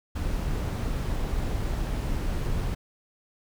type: noise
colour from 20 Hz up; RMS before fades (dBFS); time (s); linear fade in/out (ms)
brown; -28; 0.15-2.75; 10
effects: none